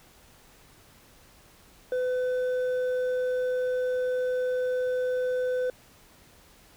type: tone with hard clipping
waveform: sine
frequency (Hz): 504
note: B4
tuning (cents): +35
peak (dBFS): -26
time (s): 1.92-5.7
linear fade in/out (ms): 2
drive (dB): 4
effects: pink hiss -56 dBFS RMS until 6.76 s